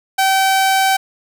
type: tone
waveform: sawtooth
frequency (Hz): 770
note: G5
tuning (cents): -31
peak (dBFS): -8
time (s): 0.18-0.97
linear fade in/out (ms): 10
effects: none